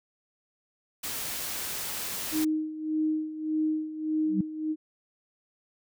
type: noise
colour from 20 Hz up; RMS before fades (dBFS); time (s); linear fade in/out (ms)
white; -34; 1.03-2.45; 10
type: tone with tremolo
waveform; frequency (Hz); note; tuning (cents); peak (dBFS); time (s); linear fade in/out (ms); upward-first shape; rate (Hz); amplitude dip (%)
sine; 311.1; D#4; 0; -23; 2.31-4.76; 50; sine; 1.7; 75
type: tone with exponential growth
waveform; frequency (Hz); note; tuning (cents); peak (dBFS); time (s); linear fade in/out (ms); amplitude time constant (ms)
sine; 192; G3; -36; -19; 4.24-4.41; 5; 36
effects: none